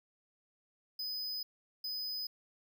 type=tone bursts at uneven times; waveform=square; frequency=5010 Hz; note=D#8; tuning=11 cents sharp; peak=-37 dBFS; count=2; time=0.99-1.43 / 1.84-2.27 s; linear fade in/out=5 ms; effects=none